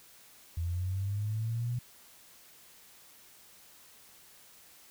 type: linear sweep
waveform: sine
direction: up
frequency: 82.41 to 123.47 Hz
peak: -30 dBFS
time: 0.57-1.79 s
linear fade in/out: 5 ms
effects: white hiss -57 dBFS RMS until 4.9 s